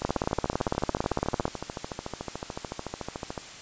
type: two click trains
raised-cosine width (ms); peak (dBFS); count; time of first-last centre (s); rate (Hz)
1; -10 / -18; 26 / 47; 0.05-1.454 / 0.02-3.378; 17.8 / 13.7
effects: white hiss -43 dBFS RMS until 3.61 s + resampled to 16000 Hz